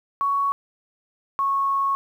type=tone pair in turn; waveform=sine; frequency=1116 / 1100.6 Hz; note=C#6 / C#6; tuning=+11 / -13 cents; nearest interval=unison; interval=24 cents; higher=first; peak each=-19 dBFS; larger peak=neither; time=0.21-0.52 / 1.39-1.95 s; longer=second; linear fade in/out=0 ms; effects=9-bit